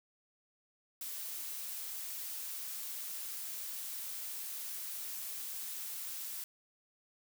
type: noise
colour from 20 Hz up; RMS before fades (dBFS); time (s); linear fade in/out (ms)
blue; -42; 1.01-6.44; 2
effects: none